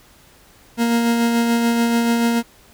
40% pulse tone with tremolo, 233.6 Hz, A#3, 4 cents sharp, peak -13 dBFS, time 0.77-2.43 s, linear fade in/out 50 ms, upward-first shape sine, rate 6.9 Hz, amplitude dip 30%, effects pink hiss -50 dBFS RMS until 2.73 s

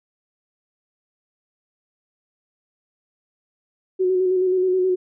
sine tone with vibrato, 370 Hz, F#4, in tune, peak -16 dBFS, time 3.99-4.96 s, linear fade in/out 20 ms, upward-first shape square, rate 9.4 Hz, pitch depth 24 cents each way, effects none

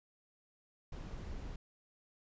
brown noise, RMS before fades -44 dBFS, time 0.92-1.56 s, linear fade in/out 5 ms, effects resampled to 16000 Hz

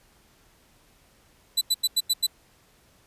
sawtooth tone bursts, 3985 Hz, B7, 15 cents sharp, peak -16 dBFS, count 6, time 1.57-2.268 s, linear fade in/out 10 ms, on 43 ms, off 88 ms, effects pink hiss -60 dBFS RMS until 3.06 s + resampled to 32000 Hz

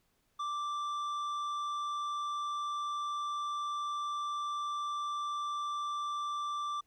sine tone with tanh clipping, 1174.7 Hz, D6, in tune, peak -35 dBFS, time 0.39-6.81 s, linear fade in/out 10 ms, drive 9 dB, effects pink hiss -75 dBFS RMS until 6.86 s

